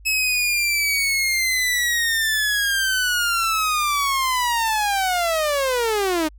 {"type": "linear sweep", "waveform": "sawtooth", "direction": "down", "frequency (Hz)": [2586, 300], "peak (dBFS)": -15, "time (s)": [0.05, 6.29], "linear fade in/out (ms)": 20, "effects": ["added 50 Hz sine -42 dBFS peak until 6.38 s"]}